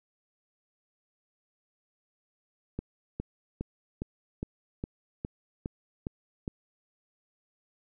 click train, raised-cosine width 3 ms, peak -20 dBFS, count 10, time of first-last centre 2.79-6.479 s, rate 2.44 Hz, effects none

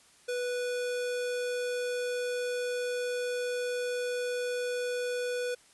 square tone, 492.3 Hz, B4, 6 cents flat, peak -31 dBFS, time 0.28-5.55 s, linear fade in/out 10 ms, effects white hiss -60 dBFS RMS until 5.73 s + resampled to 24000 Hz

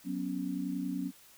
sine chord, F# suspended fourth, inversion none, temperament equal, 185 / 246.9 / 277.2 Hz, F#3 / B3 / C#4, 0 / 0 / 0 cents, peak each -37 / -38 / -35 dBFS, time 0.04-1.12 s, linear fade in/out 50 ms, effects white hiss -58 dBFS RMS until 1.37 s

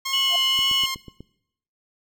10% pulse tone with vibrato, 1071 Hz, C6, 40 cents sharp, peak -17 dBFS, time 0.05-0.95 s, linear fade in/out 10 ms, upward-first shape sine, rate 1.9 Hz, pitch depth 18 cents each way
sine tone, 2960 Hz, F#7, in tune, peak -19 dBFS, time 0.13-0.86 s, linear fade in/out 5 ms
sine tone with exponential growth, 694 Hz, F5, 11 cents flat, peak -23 dBFS, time 0.26-0.36 s, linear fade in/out 5 ms, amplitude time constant 20 ms
click train, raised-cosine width 3 ms, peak -26 dBFS, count 6, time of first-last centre 0.59-1.206 s, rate 8.12 Hz
effects noise-tail reverb RT60 0.8 s tail -22 dB re dry

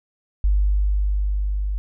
sine tone with level ramp, 49.94 Hz, G1, 33 cents sharp, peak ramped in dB -14 to -21 dBFS, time 0.44-1.78 s, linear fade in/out 0 ms, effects none

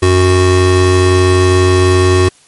square tone pair together, 91.97 / 367.9 Hz, F#2 / F#4, -10 / -10 cents, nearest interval 2 octaves, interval 2400 cents, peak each -10 dBFS, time 0.02-2.29 s, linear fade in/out 10 ms, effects white hiss -46 dBFS RMS until 2.47 s + MP3 48 kbps

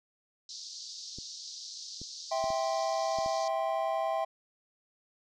pink band-pass noise, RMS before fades -44 dBFS, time 0.49-3.48 s, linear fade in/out 2 ms, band 4100 to 6200 Hz, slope 48 dB/octave
clicks, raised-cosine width 3 ms, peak -32 dBFS, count 6, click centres 1.186 / 2.016 / 2.441 / 2.504 / 3.187 / 3.261 s
triangle chord, C major, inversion first, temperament just, 654.1 / 784.9 / 1046.5 Hz, E5 / G5 / C6, -14 / +2 / 0 cents, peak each -29 / -31 / -35 dBFS, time 2.31-4.25 s, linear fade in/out 10 ms
effects none

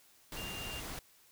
sine tone in noise, 2794 Hz, F7, in tune, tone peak -43 dBFS, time 0.37-0.8 s, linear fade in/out 2 ms, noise pink, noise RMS -43 dBFS, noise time 0.32-0.99 s, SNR -3 dB, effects white hiss -64 dBFS RMS until 1.31 s

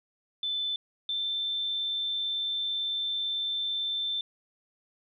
sine tone pair in turn, 3520 / 3551 Hz, A7 / A7, 0 / +15 cents, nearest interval unison, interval 15 cents, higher second, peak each -28 dBFS, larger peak neither, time 0.43-0.76 / 1.09-4.21 s, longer second, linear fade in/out 2 ms, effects none

